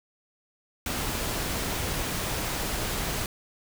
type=noise; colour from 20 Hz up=pink; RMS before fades=-30 dBFS; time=0.86-3.26 s; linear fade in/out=2 ms; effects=none